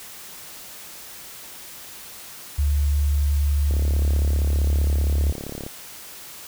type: tone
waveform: sine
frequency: 72.2 Hz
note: D2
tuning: 29 cents flat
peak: -17 dBFS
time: 2.58-5.32 s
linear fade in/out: 10 ms
type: click train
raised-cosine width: 2 ms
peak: -19 dBFS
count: 70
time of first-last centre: 3.71-5.665 s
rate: 35.3 Hz
effects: white hiss -40 dBFS RMS until 6.47 s